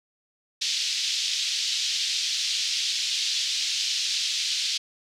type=band-pass noise; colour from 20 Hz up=pink; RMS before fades=-27 dBFS; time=0.61-4.78 s; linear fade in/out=10 ms; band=3200 to 5700 Hz; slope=24 dB/octave; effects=none